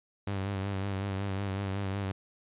sawtooth tone with vibrato, 98 Hz, G2, in tune, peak -27 dBFS, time 0.27-2.12 s, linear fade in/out 5 ms, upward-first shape sine, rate 5.4 Hz, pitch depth 47 cents each way, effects resampled to 8000 Hz

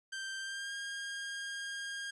sawtooth tone with pitch glide, 1569 to 1616.8 Hz, G6 to G#6, +1 to -47 cents, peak -35 dBFS, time 0.12-2.11 s, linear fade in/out 10 ms, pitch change +52 cents, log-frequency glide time 0.4-0.73 s, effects resampled to 22050 Hz + 12-bit

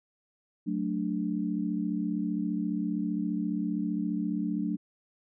sine chord, D major, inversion first, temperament equal, 185 / 220 / 293.7 Hz, F#3 / A3 / D4, 0 / 0 / 0 cents, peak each -32 dBFS, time 0.66-4.77 s, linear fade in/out 20 ms, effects none

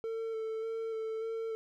triangle tone with vibrato, 446.9 Hz, A4, 27 cents sharp, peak -32 dBFS, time 0.04-1.55 s, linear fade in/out 0 ms, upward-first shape square, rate 1.7 Hz, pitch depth 15 cents each way, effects none

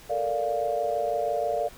sine chord, Bb major seventh, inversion third, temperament equal, 440 / 466.2 / 587.3 / 698.5 Hz, A4 / Bb4 / D5 / F5, 0 / 0 / 0 / 0 cents, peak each -34 / -32 / -28 / -28 dBFS, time 0.09-1.69 s, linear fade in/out 20 ms, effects pink hiss -49 dBFS RMS until 1.77 s

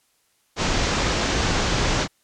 pink low-pass noise, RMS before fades -22 dBFS, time 0.56-2.08 s, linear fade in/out 50 ms, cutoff 7100 Hz, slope 48 dB/octave, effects white hiss -65 dBFS RMS until 2.23 s + low-pass 12000 Hz 12 dB/octave

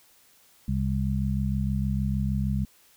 harmonic tone, 66.5 Hz, C2, 29 cents sharp, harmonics 1 / 2 / 3, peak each -28 / -28 / -28 dBFS, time 0.68-2.65 s, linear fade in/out 5 ms, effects white hiss -59 dBFS RMS until 2.96 s

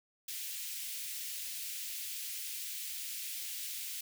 white high-pass noise, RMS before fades -41 dBFS, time 0.28-4.01 s, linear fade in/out 5 ms, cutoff 2200 Hz, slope 24 dB/octave, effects none

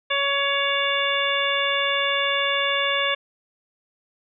harmonic tone with a mistuned harmonic, 560 Hz, C#5, 18 cents sharp, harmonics 1 / 2 / 3 / 4 / 5 / 6, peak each -27 / -27 / -27 / -27 / -27 / -27 dBFS, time 0.1-3.15 s, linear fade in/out 10 ms, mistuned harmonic 6, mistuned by +64 cents, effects none

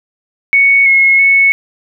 sine tone with pitch steps, 2221 / 2171 / 2206 Hz, C#7 / C#7 / C#7, +3 / -37 / -9 cents, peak -5 dBFS, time 0.53-1.52 s, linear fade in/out 0 ms, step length 330 ms, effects none

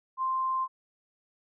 sine tone, 1046.5 Hz, C6, in tune, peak -26 dBFS, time 0.17-0.68 s, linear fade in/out 50 ms, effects none

